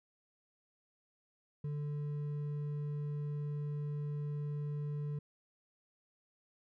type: tone with hard clipping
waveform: triangle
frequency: 146.83 Hz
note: D3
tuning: in tune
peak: -37 dBFS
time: 1.64-5.19 s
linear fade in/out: 5 ms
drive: 8 dB
effects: none